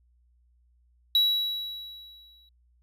triangle tone with exponential decay, 3900 Hz, B7, 23 cents flat, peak -16 dBFS, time 1.15-2.49 s, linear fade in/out 2 ms, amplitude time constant 290 ms, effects added 60 Hz sine -61 dBFS peak until 2.82 s

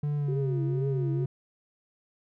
triangle tone with pitch glide, 146.83 to 137 Hz, D3 to C#3, 0 to -20 cents, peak -24 dBFS, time 0.03-1.26 s, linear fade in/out 5 ms, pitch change -120 cents, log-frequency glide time 0.16-0.43 s
sine tone with vibrato, 370 Hz, F#4, in tune, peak -32 dBFS, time 0.28-1.25 s, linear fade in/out 5 ms, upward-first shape triangle, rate 2.1 Hz, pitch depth 220 cents each way
effects none

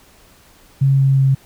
sine tone with pitch steps, 136.4 / 135.61 / 134.83 Hz, C#3 / C#3 / C#3, -28 / -38 / -48 cents, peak -10 dBFS, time 0.81-1.35 s, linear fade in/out 10 ms, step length 180 ms, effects pink hiss -49 dBFS RMS until 1.45 s

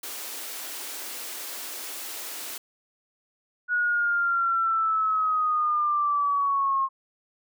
white high-pass noise, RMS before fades -36 dBFS, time 0.03-2.58 s, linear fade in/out 5 ms, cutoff 250 Hz, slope 96 dB/octave
sine linear sweep, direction down, 1462 to 1070 Hz, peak -21 dBFS, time 3.68-6.89 s, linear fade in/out 50 ms
effects none

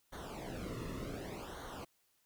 brown noise with flanger, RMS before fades -44 dBFS, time 0.12-1.85 s, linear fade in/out 10 ms, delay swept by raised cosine 0.39 to 1.31 ms, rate 0.67 Hz, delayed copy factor -0.85, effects white hiss -75 dBFS RMS until 2.25 s

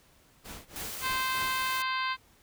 pink noise with tremolo, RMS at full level -41 dBFS, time 0.44-1.66 s, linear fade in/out 20 ms, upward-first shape triangle, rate 3.3 Hz, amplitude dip 100%
white noise, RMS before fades -39 dBFS, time 0.76-1.82 s, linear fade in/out 0 ms
harmonic tone, 520 Hz, C5, 11 cents flat, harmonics 2 / 3 / 4 / 5 / 6 / 7 / 8 / 9, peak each -31 / -35 / -37 / -39 / -41 / -42 / -43 / -44 dBFS, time 1.01-2.17 s, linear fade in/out 50 ms
effects pink hiss -62 dBFS RMS until 2.42 s

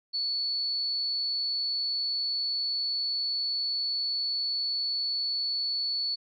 sine tone, 4435 Hz, C#8, in tune, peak -27 dBFS, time 0.13-6.16 s, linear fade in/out 20 ms, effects none

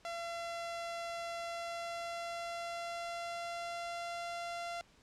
sawtooth tone with pitch glide, 680 to 687.9 Hz, F5 to F5, -46 to -26 cents, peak -35 dBFS, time 0.05-4.81 s, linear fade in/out 0 ms, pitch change +20 cents, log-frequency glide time 1.35-4.27 s, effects pink hiss -65 dBFS RMS until 5.02 s + low-pass 7000 Hz 12 dB/octave

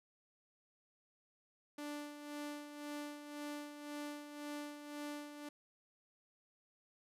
sawtooth tone with tremolo, 293.7 Hz, D4, in tune, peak -38 dBFS, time 1.78-5.49 s, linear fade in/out 5 ms, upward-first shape sine, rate 1.9 Hz, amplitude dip 60%, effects resampled to 32000 Hz

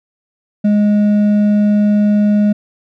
triangle tone with hard clipping, 207.7 Hz, G#3, in tune, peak -10 dBFS, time 0.64-2.53 s, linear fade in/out 10 ms, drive 8 dB, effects none

